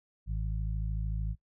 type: harmonic tone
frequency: 53.4 Hz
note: G#1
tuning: 49 cents sharp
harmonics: 1 / 2 / 3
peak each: -31 / -37 / -41 dBFS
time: 0.26-1.36 s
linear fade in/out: 50 ms
effects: noise-tail reverb RT60 0.1 s tail -22 dB re dry